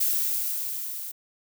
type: noise with level ramp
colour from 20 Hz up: violet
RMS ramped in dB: -23 to -36 dBFS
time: 0-1.12 s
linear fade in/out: 10 ms
effects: none